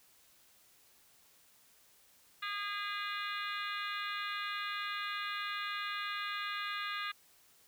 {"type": "harmonic tone with a mistuned harmonic", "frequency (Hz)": 408.4, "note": "G#4", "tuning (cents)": -29, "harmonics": [3, 4, 5, 6, 7, 8, 9, 10], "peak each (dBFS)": [-40, -42, -44, -46, -47, -48, -49, -50], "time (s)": [2.42, 7.12], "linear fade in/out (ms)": 10, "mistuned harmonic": 8, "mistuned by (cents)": 79, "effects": ["white hiss -65 dBFS RMS until 7.67 s"]}